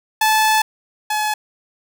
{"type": "tone pair in turn", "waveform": "sawtooth", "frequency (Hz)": [869, 852.1], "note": ["A5", "G#5"], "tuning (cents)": [-22, 44], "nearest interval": "unison", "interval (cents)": 34, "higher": "first", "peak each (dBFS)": [-9, -14], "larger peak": "first", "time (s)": [[0.21, 0.62], [1.1, 1.34]], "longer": "first", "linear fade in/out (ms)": 5, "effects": []}